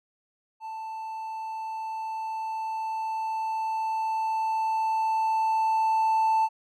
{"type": "tone with level ramp", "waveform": "triangle", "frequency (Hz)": 884, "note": "A5", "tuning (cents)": 8, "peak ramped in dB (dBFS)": [-32, -17], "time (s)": [0.6, 6.49], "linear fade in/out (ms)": 50, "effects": ["tanh soft clip ceiling -14 dBFS"]}